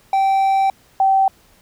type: tone pair in turn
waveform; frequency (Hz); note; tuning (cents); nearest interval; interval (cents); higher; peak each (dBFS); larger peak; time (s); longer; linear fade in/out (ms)
triangle / sine; 777 / 773.4; G5 / G5; -16 / -24; unison; 8; first; -11; neither; 0.13-0.7 / 1-1.28; first; 2
effects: pink hiss -53 dBFS RMS until 1.61 s